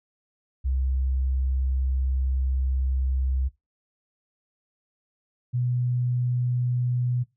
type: tone pair in turn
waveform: sine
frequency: 65.41 / 123.48 Hz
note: C2 / B2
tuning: 0 / 0 cents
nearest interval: major seventh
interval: 1100 cents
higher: second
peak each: -22 dBFS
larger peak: neither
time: 0.64-3.49 / 5.53-7.24 s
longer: first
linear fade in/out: 20 ms
effects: noise-tail reverb RT60 0.2 s tail -19 dB re dry